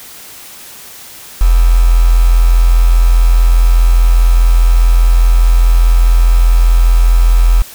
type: tone with quantisation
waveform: sine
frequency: 42.43 Hz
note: F1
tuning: 49 cents flat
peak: -4 dBFS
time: 1.41-7.62 s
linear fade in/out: 0 ms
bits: 4
effects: white hiss -33 dBFS RMS until 7.74 s